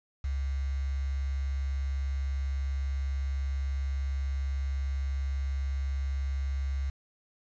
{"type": "tone with quantisation", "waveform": "sine", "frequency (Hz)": 68.2, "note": "C#2", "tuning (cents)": -28, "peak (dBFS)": -28, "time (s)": [0.24, 6.9], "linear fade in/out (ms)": 5, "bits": 8, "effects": ["resampled to 16000 Hz"]}